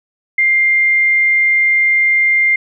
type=tone; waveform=sine; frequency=2100 Hz; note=C7; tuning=6 cents sharp; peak=-9 dBFS; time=0.38-2.56 s; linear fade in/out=5 ms; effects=none